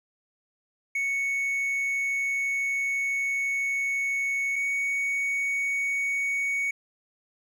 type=tone pair in turn; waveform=triangle; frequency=2217 / 2232 Hz; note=C#7 / C#7; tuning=0 / +11 cents; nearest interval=unison; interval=11 cents; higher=second; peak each=-23 dBFS; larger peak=neither; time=0.95-4.56 / 4.56-6.71 s; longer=first; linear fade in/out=5 ms; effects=none